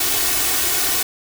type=noise with comb filter; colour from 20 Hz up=white; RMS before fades=-19 dBFS; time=0-1.03 s; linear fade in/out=5 ms; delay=2.7 ms; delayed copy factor=+0.65; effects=none